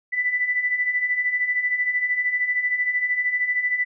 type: beating tone pair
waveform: sine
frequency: 1975.5 / 1988.5 Hz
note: B6 / B6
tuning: 0 / +11 cents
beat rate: 13 Hz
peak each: -27 / -21 dBFS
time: 0.12-3.85 s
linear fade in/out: 20 ms
effects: none